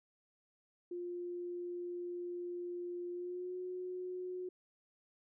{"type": "tone with pitch glide", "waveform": "sine", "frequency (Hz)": [352, 364.6], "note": ["F4", "F#4"], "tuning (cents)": [14, -25], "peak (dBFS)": -39, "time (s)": [0.91, 4.49], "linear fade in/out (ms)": 5, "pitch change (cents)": 61, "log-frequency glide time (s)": [3.12, 3.56], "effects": []}